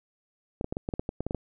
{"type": "clicks", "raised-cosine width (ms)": 2, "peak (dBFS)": -17, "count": 12, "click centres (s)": [0.611, 0.644, 0.725, 0.769, 0.889, 0.938, 0.995, 1.091, 1.206, 1.266, 1.309, 1.347], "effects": []}